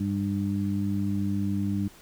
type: harmonic tone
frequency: 99.6 Hz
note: G2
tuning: 28 cents sharp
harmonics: 1 / 2 / 3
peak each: -30 / -27 / -32 dBFS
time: 0-1.88 s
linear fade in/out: 5 ms
effects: pink hiss -52 dBFS RMS until 2.01 s